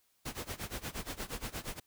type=noise with tremolo; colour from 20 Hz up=pink; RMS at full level=-38 dBFS; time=0.25-1.8 s; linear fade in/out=10 ms; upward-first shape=sine; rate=8.5 Hz; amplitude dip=90%; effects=white hiss -73 dBFS RMS until 1.86 s